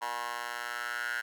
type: tone with high-pass filter sweep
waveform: 10% pulse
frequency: 120 Hz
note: B2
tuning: 49 cents flat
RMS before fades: -36 dBFS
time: 0.01-1.22 s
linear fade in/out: 20 ms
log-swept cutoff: 1000 to 1500 Hz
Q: 8.9
effects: none